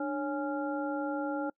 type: harmonic tone with a mistuned harmonic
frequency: 277.2 Hz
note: C#4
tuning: in tune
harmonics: 1 / 2 / 3 / 5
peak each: -33 / -36 / -38 / -40 dBFS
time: 0-1.5 s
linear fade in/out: 5 ms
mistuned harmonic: 1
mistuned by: +120 cents
effects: noise-tail reverb RT60 0.1 s tail -26 dB re dry